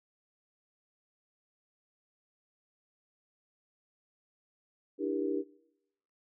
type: chord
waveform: sine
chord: E half-diminished seventh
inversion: third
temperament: just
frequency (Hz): 296.7 / 329.6 / 395.6 / 474.7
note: D4 / E4 / G4 / Bb4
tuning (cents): +18 / 0 / +16 / +31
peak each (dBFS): -34 / -37 / -34 / -38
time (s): 4.98-5.44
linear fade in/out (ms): 50
effects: noise-tail reverb RT60 0.9 s tail -25 dB re dry